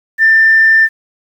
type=tone; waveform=sine; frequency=1786 Hz; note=A6; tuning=25 cents sharp; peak=-4 dBFS; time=0.18-0.89 s; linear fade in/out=50 ms; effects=tanh soft clip ceiling 0 dBFS + 7-bit